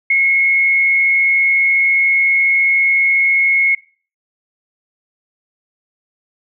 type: tone with frequency modulation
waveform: sine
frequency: 2175 Hz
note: C#7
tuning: 33 cents flat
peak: -10 dBFS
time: 0.1-3.75 s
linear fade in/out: 5 ms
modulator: 85.7 Hz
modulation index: 0.42
effects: noise-tail reverb RT60 0.4 s tail -21 dB re dry